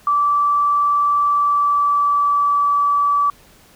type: tone with pitch glide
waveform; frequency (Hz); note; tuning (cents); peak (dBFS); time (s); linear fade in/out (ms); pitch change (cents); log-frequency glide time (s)
sine; 1161 to 1151.6; D6 to D6; -20 to -34; -13; 0.07-3.3; 2; -14; 1.22-2.72
effects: pink hiss -49 dBFS RMS until 3.75 s